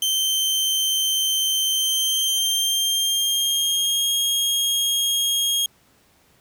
sawtooth tone with pitch glide, 3112 to 3259 Hz, G7 to G#7, -13 to -33 cents, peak -16 dBFS, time 0.02-5.66 s, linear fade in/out 2 ms, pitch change +80 cents, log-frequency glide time 1.7-4.11 s, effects pink hiss -58 dBFS RMS until 6.4 s + high-pass 60 Hz 12 dB/octave

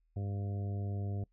harmonic tone, 100.3 Hz, G2, 40 cents sharp, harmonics 1 / 2 / 3 / 4 / 5 / 6 / 7, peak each -34 / -45 / -50 / -50 / -54 / -55 / -54 dBFS, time 0.16-1.24 s, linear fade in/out 5 ms, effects noise-tail reverb RT60 0.1 s tail -23 dB re dry + added 40 Hz sine -70 dBFS peak until 1.32 s

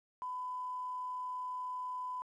sine tone with quantisation, 1003 Hz, B5, 26 cents sharp, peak -37 dBFS, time 0.22-2.22 s, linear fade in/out 0 ms, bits 11, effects resampled to 22050 Hz

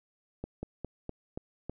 slowing click train, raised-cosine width 2 ms, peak -23 dBFS, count 6, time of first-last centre 0.44-1.696 s, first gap 190 ms, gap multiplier 1.14, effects none

